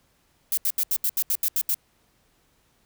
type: noise bursts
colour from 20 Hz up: violet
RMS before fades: -23 dBFS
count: 10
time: 0.52-1.744 s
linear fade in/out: 2 ms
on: 54 ms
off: 76 ms
effects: pink hiss -65 dBFS RMS until 2.85 s